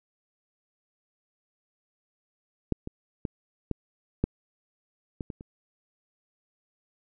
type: clicks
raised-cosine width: 3 ms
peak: -11 / -22 / -17 / -15 / -10 / -20 / -23 / -29 dBFS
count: 8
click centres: 2.723 / 2.874 / 3.252 / 3.713 / 4.24 / 5.208 / 5.302 / 5.409 s
effects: none